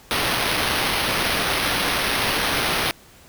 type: noise with sample-and-hold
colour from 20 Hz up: white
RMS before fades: -22 dBFS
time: 0.11-2.91 s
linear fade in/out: 0 ms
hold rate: 7350 Hz
effects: pink hiss -49 dBFS RMS until 3.28 s